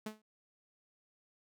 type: tone with exponential decay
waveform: sawtooth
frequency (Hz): 215.6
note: A3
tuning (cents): -35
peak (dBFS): -32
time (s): 0.06-0.22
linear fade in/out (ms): 5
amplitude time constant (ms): 33
effects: none